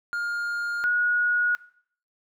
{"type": "tone pair in turn", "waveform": ["triangle", "sine"], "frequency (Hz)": [1413, 1451], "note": ["F6", "F#6"], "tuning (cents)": [20, -34], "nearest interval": "unison", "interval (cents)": 46, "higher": "second", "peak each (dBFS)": [-24, -20], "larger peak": "second", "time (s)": [[0.13, 0.84], [0.84, 1.55]], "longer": "neither", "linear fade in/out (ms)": 0, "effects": ["noise-tail reverb RT60 0.6 s tail -20 dB re dry"]}